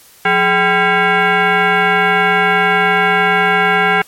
sine tone with frequency modulation, 419.9 Hz, G#4, 19 cents sharp, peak -9 dBFS, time 0.25-4.02 s, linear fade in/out 5 ms, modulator 597 Hz, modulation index 3.3, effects white hiss -44 dBFS RMS until 4.07 s + MP3 64 kbps

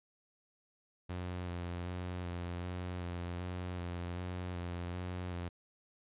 sawtooth tone with vibrato, 88.7 Hz, F2, 27 cents sharp, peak -34 dBFS, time 1.09-5.49 s, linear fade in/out 10 ms, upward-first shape square, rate 1.3 Hz, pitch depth 25 cents each way, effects resampled to 8000 Hz

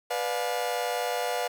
40% pulse chord, B diminished seventh, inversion none, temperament just, 493.9 / 592.7 / 711.2 / 853.4 Hz, B4 / D5 / F5 / Ab5, 0 / +16 / +31 / +47 cents, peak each -31 / -34 / -30 / -36 dBFS, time 0.1-1.48 s, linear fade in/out 10 ms, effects none

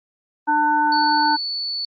harmonic tone, 298.8 Hz, D4, 30 cents sharp, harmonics 1 / 3 / 5, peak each -25 / -16 / -23 dBFS, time 0.47-1.37 s, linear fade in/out 20 ms
sine tone, 4459 Hz, C#8, 9 cents sharp, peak -23 dBFS, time 0.92-1.85 s, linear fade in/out 2 ms
effects Opus 32 kbps

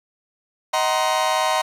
40% pulse chord, C half-diminished seventh, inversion first, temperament just, 627.9 / 753.5 / 941.9 / 1046.5 Hz, Eb5 / Gb5 / Bb5 / C6, +16 / +31 / +18 / 0 cents, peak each -23 dBFS, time 0.73-1.62 s, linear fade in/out 10 ms, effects low-pass 10000 Hz 12 dB/octave + 8-bit

